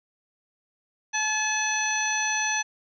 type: harmonic tone with a mistuned harmonic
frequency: 859 Hz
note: A5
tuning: 42 cents flat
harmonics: 1 / 2 / 3 / 4 / 5 / 7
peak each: -30 / -29 / -30 / -37 / -39 / -28 dBFS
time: 1.13-2.63 s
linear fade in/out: 20 ms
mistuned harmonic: 5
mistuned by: -30 cents
effects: none